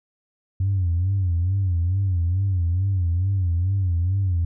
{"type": "tone with vibrato", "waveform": "sine", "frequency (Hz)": 91.4, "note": "F#2", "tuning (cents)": -21, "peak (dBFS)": -17, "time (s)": [0.6, 4.45], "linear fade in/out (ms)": 5, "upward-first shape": "sine", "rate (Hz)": 2.3, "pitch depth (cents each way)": 140, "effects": ["tanh soft clip ceiling -15 dBFS"]}